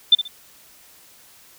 sine tone with echo, 3546 Hz, A7, 13 cents sharp, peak -7 dBFS, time 0.12-0.15 s, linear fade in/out 5 ms, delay 65 ms, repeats 2, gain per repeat -12 dB, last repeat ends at 0.28 s, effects white hiss -50 dBFS RMS until 1.58 s

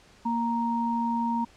sine tone pair together, 233.1 / 933.1 Hz, A#3 / A#5, 0 / +1 cents, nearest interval 2 octaves, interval 2401 cents, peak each -27 dBFS, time 0.25-1.45 s, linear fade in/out 10 ms, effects pink hiss -56 dBFS RMS until 1.56 s + low-pass 7000 Hz 12 dB/octave

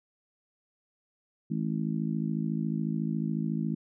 harmonic tone, 54 Hz, A1, 32 cents flat, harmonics 3 / 4 / 5 / 6, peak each -31 / -31 / -37 / -39 dBFS, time 1.5-3.75 s, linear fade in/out 10 ms, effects none

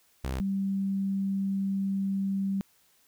sawtooth / sine tone pair in turn, 65.41 / 195.1 Hz, C2 / G3, 0 / -8 cents, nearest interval octave + perfect fifth, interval 1892 cents, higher second, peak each -26 dBFS, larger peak neither, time 0.24-0.4 / 0.4-2.61 s, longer second, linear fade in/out 0 ms, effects white hiss -65 dBFS RMS until 3.07 s

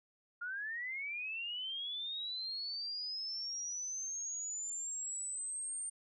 sine linear sweep, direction up, 1396.9 to 8800 Hz, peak -38 dBFS, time 0.41-5.9 s, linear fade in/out 10 ms, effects none

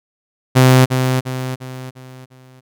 sawtooth tone with echo, 129 Hz, C3, 24 cents flat, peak -3 dBFS, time 0.55-0.86 s, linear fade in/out 20 ms, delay 350 ms, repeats 5, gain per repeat -7 dB, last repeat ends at 2.61 s, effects none

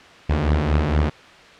sawtooth beating tone pair, 72.1 / 76.4 Hz, D2 / D#2, -31 / -31 cents, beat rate 4.3 Hz, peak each -17 / -15 dBFS, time 0.29-1.1 s, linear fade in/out 10 ms, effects white hiss -44 dBFS RMS until 1.59 s + low-pass 3000 Hz 12 dB/octave

